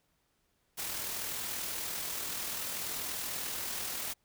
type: noise with amplitude modulation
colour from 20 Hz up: white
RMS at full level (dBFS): -36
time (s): 0.77-4.14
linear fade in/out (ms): 20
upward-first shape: sine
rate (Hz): 40.6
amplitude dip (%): 30
effects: pink hiss -75 dBFS RMS until 4.24 s